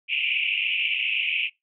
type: band-pass noise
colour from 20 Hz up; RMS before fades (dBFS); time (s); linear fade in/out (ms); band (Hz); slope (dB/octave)
white; -25; 0.08-1.5; 50; 2300 to 2900; 96
effects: noise-tail reverb RT60 0.2 s tail -24 dB re dry